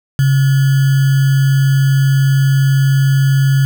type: tone with sample-and-hold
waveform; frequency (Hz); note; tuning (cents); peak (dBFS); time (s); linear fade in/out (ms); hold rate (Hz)
sine; 136.4; C#3; -28; -8; 0.19-3.65; 0; 1575
effects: none